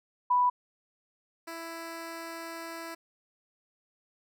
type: tone pair in turn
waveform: sine / 10% pulse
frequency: 987.8 / 331.2 Hz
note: B5 / E4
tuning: 0 / +8 cents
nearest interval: octave + perfect fifth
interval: 1892 cents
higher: first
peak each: -21 / -30 dBFS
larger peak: first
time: 0.3-0.5 / 1.47-2.95 s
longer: second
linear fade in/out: 10 ms
effects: none